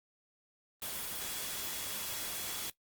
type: tone in noise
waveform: sine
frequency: 3365 Hz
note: G#7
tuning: 22 cents sharp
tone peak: -48 dBFS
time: 0.82-2.7 s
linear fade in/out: 2 ms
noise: white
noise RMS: -39 dBFS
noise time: 0.82-2.7 s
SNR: -12 dB
effects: noise-tail reverb RT60 0.1 s tail -19 dB re dry + Opus 24 kbps